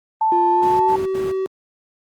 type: tone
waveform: sine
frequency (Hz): 880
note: A5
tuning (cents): 0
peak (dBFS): -14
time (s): 0.21-0.96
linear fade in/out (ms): 5
type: tone with pitch glide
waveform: triangle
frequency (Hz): 349.2 to 380.8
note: F4 to F#4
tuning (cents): 0 to +50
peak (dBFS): -17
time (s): 0.32-1.46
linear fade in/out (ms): 0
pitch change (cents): +150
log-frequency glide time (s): 0.51-0.93
type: noise bursts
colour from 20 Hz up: brown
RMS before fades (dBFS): -26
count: 3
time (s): 0.62-1.32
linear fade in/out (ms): 10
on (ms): 180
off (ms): 80
effects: high-pass 150 Hz 12 dB/octave + Opus 24 kbps